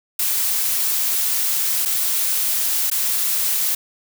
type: noise with dropouts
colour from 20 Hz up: blue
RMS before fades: -20 dBFS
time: 0.19-3.75 s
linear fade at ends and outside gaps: 5 ms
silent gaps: 1.852-1.856 / 2.901-2.914 s
effects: none